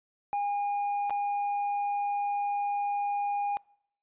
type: tone with dropouts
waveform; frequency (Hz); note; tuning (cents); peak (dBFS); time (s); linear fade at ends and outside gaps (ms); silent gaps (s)
triangle; 814; G#5; -35; -25; 0.33-3.57; 0; 1.097-1.106
effects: noise-tail reverb RT60 0.7 s tail -25 dB re dry + resampled to 8000 Hz